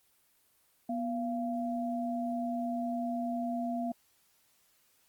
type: tone pair together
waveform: sine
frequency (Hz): 242.9 / 687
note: B3 / F5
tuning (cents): -29 / -29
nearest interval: octave + tritone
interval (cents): 1800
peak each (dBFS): -33 / -35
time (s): 0.89-3.92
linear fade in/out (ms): 5
effects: white hiss -69 dBFS RMS until 5.08 s + Opus 24 kbps